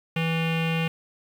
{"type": "tone with low-pass filter", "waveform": "square", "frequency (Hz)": 163.6, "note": "E3", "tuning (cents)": -13, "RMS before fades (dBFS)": -25, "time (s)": [0.16, 0.88], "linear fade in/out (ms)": 5, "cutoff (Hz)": 2700, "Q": 6.3, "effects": ["8-bit"]}